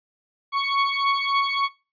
sawtooth beating tone pair, 1110 / 1113.5 Hz, C#6 / C#6, +2 / +7 cents, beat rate 3.5 Hz, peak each -19 dBFS, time 0.52-1.69 s, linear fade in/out 50 ms, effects noise-tail reverb RT60 0.3 s tail -20 dB re dry + resampled to 11025 Hz

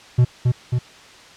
triangle tone with echo, 123.47 Hz, B2, in tune, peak -8 dBFS, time 0.18-0.25 s, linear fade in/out 10 ms, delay 270 ms, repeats 2, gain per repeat -3 dB, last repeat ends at 0.79 s, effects white hiss -44 dBFS RMS until 1.36 s + low-pass 5000 Hz 12 dB/octave

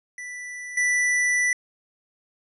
square tone with level steps, 1975.5 Hz, B6, in tune, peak -34 / -20 dBFS, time 0.18-1.53 s, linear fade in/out 2 ms, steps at 0.77 s, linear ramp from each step 5 ms, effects resampled to 24000 Hz

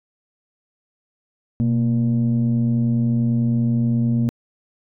sine tone pair together, 123.47 / 232.8 Hz, B2 / A#3, 0 / -2 cents, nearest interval major seventh, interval 1098 cents, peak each -17 dBFS, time 1.6-4.29 s, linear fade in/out 0 ms, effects tanh soft clip ceiling -12 dBFS

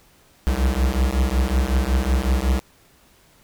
square beating tone pair, 61.74 / 67.14 Hz, B1 / C2, 0 / +45 cents, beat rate 5.4 Hz, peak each -21 dBFS, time 0.47-2.6 s, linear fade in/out 0 ms, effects pink hiss -55 dBFS RMS until 3.43 s

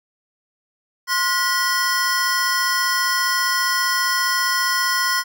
square tone cluster, 1055 / 1445 / 1946 / 5240 Hz, C6 / F#6 / B6 / E8, +14 / -41 / -26 / -11 cents, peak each -24 dBFS, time 1.07-5.24 s, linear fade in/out 50 ms, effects none

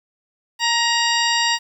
harmonic tone with a mistuned harmonic, 943 Hz, A#5, 20 cents sharp, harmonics 1 / 2 / 3 / 4 / 5 / 6 / 8, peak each -22 / -22 / -23 / -25 / -24 / -28 / -30 dBFS, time 0.59-1.59 s, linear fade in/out 50 ms, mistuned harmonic 1, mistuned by -27 cents, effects 8-bit

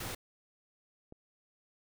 pink noise, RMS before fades -40 dBFS, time 0-0.15 s, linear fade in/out 5 ms
click, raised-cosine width 2 ms, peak -36 dBFS, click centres 1.124 s
effects none

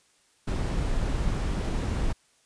brown noise, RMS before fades -27 dBFS, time 0.47-2.13 s, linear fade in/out 10 ms, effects white hiss -64 dBFS RMS until 2.45 s + resampled to 22050 Hz

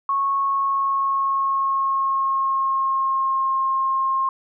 sine tone with pitch glide, 1100 to 1067.5 Hz, C#6 to C6, -14 to +34 cents, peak -18 dBFS, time 0.09-4.29 s, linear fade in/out 2 ms, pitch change -52 cents, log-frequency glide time 0.33-3.57 s, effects none

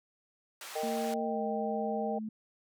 pink band-pass noise, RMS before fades -45 dBFS, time 0.61-1.14 s, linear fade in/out 2 ms, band 970 to 14000 Hz, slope 12 dB/octave
sine chord, Eb major, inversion second, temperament equal with one note detuned, 460.3 / 622.3 / 784 Hz, Bb4 / Eb5 / G5, -22 / 0 / 0 cents, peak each -36 dBFS, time 0.75-2.19 s, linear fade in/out 10 ms
sine tone with pitch glide, 227.6 to 217.2 Hz, A#3 to A3, -41 to -22 cents, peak -35 dBFS, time 0.83-2.29 s, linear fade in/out 5 ms, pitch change -81 cents, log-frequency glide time 1.25-1.42 s
effects none

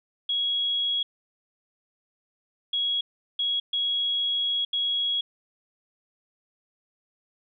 sine tone bursts at uneven times, 3322 Hz, G#7, in tune, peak -23 dBFS, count 5, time 0.29-1.03 / 2.73-3.01 / 3.39-3.6 / 3.73-4.65 / 4.73-5.21 s, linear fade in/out 5 ms, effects none

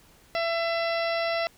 harmonic tone, 670 Hz, E5, 28 cents sharp, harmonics 1 / 2 / 3 / 4 / 5 / 6 / 7 / 8, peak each -26 / -34 / -33 / -36 / -42 / -40 / -42 / -40 dBFS, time 0.35-1.47 s, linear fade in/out 0 ms, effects pink hiss -57 dBFS RMS until 1.57 s

